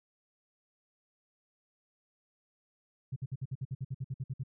sine tone bursts, 131.3 Hz, C3, 6 cents sharp, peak -32 dBFS, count 14, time 3.12-4.436 s, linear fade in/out 10 ms, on 42 ms, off 56 ms, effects tanh soft clip ceiling -28 dBFS

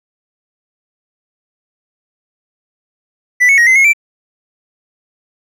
triangle tone with pitch steps, 1981 / 2206 / 1886 / 2057 / 2167 / 2337 Hz, B6 / C#7 / A#6 / C7 / C#7 / D7, +5 / -9 / +20 / -30 / -40 / -9 cents, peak -4 dBFS, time 3.4-3.934 s, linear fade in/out 20 ms, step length 89 ms, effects none

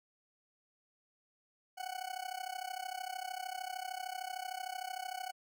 40% pulse tone with amplitude modulation, 744 Hz, F#5, 9 cents sharp, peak -35 dBFS, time 1.77-5.32 s, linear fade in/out 20 ms, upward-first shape sine, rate 33.2 Hz, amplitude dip 90%, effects none

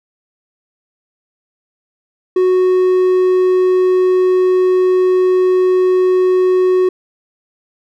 triangle tone, 368.7 Hz, F#4, 6 cents flat, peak -7 dBFS, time 2.36-6.89 s, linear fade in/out 5 ms, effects none

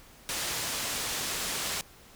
white low-pass noise, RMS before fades -33 dBFS, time 0.29-1.81 s, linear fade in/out 0 ms, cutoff 8600 Hz, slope 12 dB/octave, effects pink hiss -54 dBFS RMS until 2.15 s

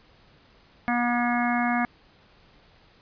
harmonic tone, 240.8 Hz, B3, 44 cents flat, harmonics 1 / 3 / 4 / 5 / 6 / 7 / 8 / 9, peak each -25 / -27 / -35 / -32 / -36 / -31 / -42 / -32 dBFS, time 0.88-1.85 s, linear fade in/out 0 ms, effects pink hiss -57 dBFS RMS until 3.01 s + resampled to 11025 Hz

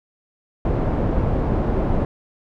pink low-pass noise, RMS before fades -20 dBFS, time 0.65-2.05 s, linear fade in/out 2 ms, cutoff 650 Hz, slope 12 dB/octave, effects none

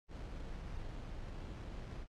brown noise with sample-and-hold, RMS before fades -45 dBFS, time 0.08-2.07 s, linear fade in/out 50 ms, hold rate 3675 Hz, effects low-pass 6000 Hz 12 dB/octave + AAC 48 kbps

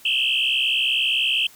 sine tone with frequency modulation, 2905 Hz, F#7, 32 cents flat, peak -17 dBFS, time 0.05-1.47 s, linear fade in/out 5 ms, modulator 64.3 Hz, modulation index 4.8, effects tanh soft clip ceiling -14 dBFS + white hiss -49 dBFS RMS until 1.55 s

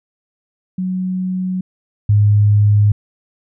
sine tone pair in turn, 185 / 103.83 Hz, F#3 / G#2, 0 / 0 cents, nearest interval minor seventh, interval 1000 cents, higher first, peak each -17 / -8 dBFS, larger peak second, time 0.78-1.61 / 2.09-2.92 s, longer neither, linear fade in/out 5 ms, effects none

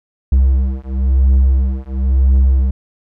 triangle beating tone pair, 65.41 / 66.39 Hz, C2 / C2, 0 / +26 cents, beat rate 0.98 Hz, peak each -11 dBFS, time 0.32-2.71 s, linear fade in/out 5 ms, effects none

